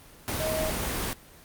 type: tone in noise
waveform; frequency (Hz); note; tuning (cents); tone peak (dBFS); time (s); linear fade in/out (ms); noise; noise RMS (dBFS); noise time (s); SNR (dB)
sine; 630; D#5; +21; -28; 0.4-0.7; 0; pink; -30; 0.28-1.13; -1
effects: pink hiss -51 dBFS RMS until 1.44 s + Opus 24 kbps